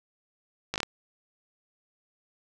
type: slowing click train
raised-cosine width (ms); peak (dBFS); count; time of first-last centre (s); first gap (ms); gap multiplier
0.2; -12; 5; 0.74-0.831; 18; 1.16
effects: none